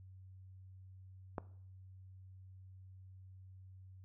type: click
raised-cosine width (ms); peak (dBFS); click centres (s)
1; -24; 1.382
effects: noise-tail reverb RT60 0.6 s tail -19 dB re dry + added 94 Hz sine -53 dBFS peak until 4.04 s